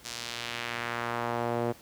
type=tone with band-pass filter sweep; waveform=sawtooth; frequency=118.6 Hz; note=A#2; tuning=30 cents sharp; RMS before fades=-33 dBFS; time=0.04-1.73 s; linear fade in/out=20 ms; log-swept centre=6000 to 480 Hz; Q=1.2; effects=pink hiss -53 dBFS RMS until 1.81 s + high-pass 60 Hz 12 dB/octave